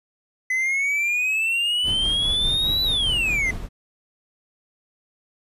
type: exponential two-way sweep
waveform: triangle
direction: up then down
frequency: 2016 to 3988 to 2016 Hz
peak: -18 dBFS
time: 0.5-3.51 s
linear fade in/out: 5 ms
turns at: 2.83 s
type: noise with tremolo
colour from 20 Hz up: brown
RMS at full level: -28 dBFS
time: 1.83-3.69 s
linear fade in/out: 50 ms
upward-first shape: sine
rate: 4.9 Hz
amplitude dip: 40%
effects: resampled to 32000 Hz